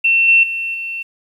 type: tone with level steps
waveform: sine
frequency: 2700 Hz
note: E7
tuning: 41 cents sharp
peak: -10 / -7 / -19 / -22 dBFS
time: 0.04-1.03 s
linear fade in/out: 10 ms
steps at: 0.28 / 0.43 / 0.74 s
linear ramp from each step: 5 ms
effects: 8-bit